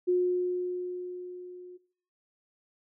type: tone with level ramp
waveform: sine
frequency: 360 Hz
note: F#4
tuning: 47 cents flat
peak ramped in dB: -21 to -44 dBFS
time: 0.07-1.78 s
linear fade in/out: 20 ms
effects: noise-tail reverb RT60 0.5 s tail -20 dB re dry